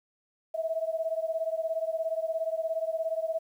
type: beating tone pair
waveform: sine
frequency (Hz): 643 / 660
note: E5 / E5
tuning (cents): -43 / +2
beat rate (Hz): 17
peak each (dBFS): -30 / -32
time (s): 0.54-3.39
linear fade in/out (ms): 10
effects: 10-bit